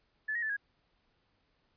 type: tone with pitch steps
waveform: sine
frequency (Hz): 1734 / 1881 / 1750 / 1649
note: A6 / A#6 / A6 / G#6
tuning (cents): -26 / +15 / -10 / -13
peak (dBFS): -31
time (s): 0.28-0.568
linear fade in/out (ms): 10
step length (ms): 72
effects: pink hiss -74 dBFS RMS until 1.76 s + resampled to 11025 Hz